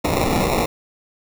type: noise with sample-and-hold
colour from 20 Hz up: white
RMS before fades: -19 dBFS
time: 0.04-0.66 s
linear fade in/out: 10 ms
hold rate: 1575 Hz
effects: none